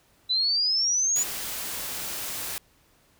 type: exponential sweep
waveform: sine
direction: up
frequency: 3951 to 7040 Hz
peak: -21 dBFS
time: 0.29-1.24 s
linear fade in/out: 20 ms
type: noise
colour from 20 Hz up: white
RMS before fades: -33 dBFS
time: 1.16-2.58 s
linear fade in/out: 0 ms
effects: pink hiss -62 dBFS RMS until 3.19 s